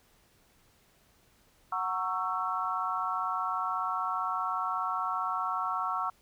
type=chord; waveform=sine; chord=F# dominant seventh; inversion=none; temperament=just; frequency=740 / 925 / 1110 / 1332 Hz; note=F#5 / A#5 / C#6 / E6; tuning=0 / -14 / +2 / +18 cents; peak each=-36 / -37 / -33 / -33 dBFS; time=1.72-6.1 s; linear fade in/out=5 ms; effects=pink hiss -65 dBFS RMS until 6.21 s